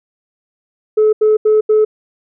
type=tone bursts; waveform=sine; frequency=430.1 Hz; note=A4; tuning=39 cents flat; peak=-6 dBFS; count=4; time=0.97-1.85 s; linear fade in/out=10 ms; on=160 ms; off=80 ms; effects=tanh soft clip ceiling -5 dBFS